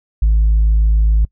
sine tone, 53.6 Hz, A1, 45 cents flat, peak -7 dBFS, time 0.22-1.25 s, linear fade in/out 5 ms, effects noise-tail reverb RT60 0.1 s tail -25 dB re dry + tanh soft clip ceiling -7 dBFS

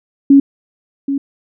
sine tone with echo, 277.2 Hz, C#4, in tune, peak -3 dBFS, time 0.3-0.4 s, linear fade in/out 5 ms, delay 780 ms, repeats 1, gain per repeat -11 dB, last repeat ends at 1.18 s, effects none

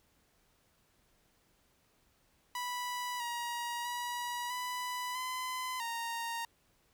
sawtooth tone with pitch steps, 985 / 951 / 967 / 993 / 1018 / 928 Hz, B5 / A#5 / B5 / B5 / C6 / A#5, -5 / +34 / -37 / +9 / -48 / -8 cents, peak -32 dBFS, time 2.55-6.45 s, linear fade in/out 2 ms, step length 650 ms, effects pink hiss -71 dBFS RMS until 6.93 s

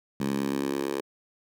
10% pulse tone with high-pass filter sweep, 69 Hz, C#2, 7 cents flat, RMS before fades -29 dBFS, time 0.2-1.01 s, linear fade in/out 5 ms, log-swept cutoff 180 to 410 Hz, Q 2.2, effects none

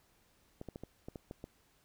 clicks, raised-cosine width 2 ms, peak -30 dBFS, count 8, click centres 0.614 / 0.687 / 0.759 / 0.836 / 1.085 / 1.158 / 1.311 / 1.441 s, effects pink hiss -70 dBFS RMS until 1.84 s

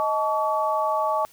sine tone cluster, 627 / 868 / 1136 Hz, D#5 / A5 / C#6, +13 / -24 / +42 cents, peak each -25 dBFS, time 0-1.25 s, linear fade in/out 0 ms, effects white hiss -54 dBFS RMS until 1.32 s

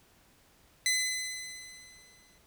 15% pulse tone with exponential decay, 2023 Hz, B6, 41 cents sharp, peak -18 dBFS, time 0.86-2.38 s, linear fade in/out 1 ms, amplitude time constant 330 ms, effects pink hiss -63 dBFS RMS until 2.46 s

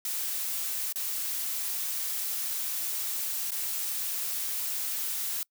blue noise with dropouts, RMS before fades -32 dBFS, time 0.05-5.43 s, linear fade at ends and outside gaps 1 ms, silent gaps 0.925-0.958 / 3.507-3.518 s, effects noise-tail reverb RT60 0.1 s tail -26 dB re dry

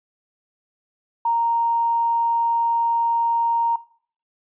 triangle tone with tanh clipping, 930 Hz, A#5, 4 cents flat, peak -17 dBFS, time 1.25-3.76 s, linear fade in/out 5 ms, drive 3 dB, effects noise-tail reverb RT60 0.5 s tail -18 dB re dry + resampled to 8000 Hz

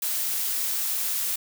blue noise, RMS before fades -27 dBFS, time 0.02-1.36 s, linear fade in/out 5 ms, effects none

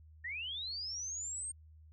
sine linear sweep, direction up, 1799 to 8610 Hz, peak -38 dBFS, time 0.24-1.52 s, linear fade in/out 10 ms, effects added 78 Hz sine -55 dBFS peak until 1.92 s

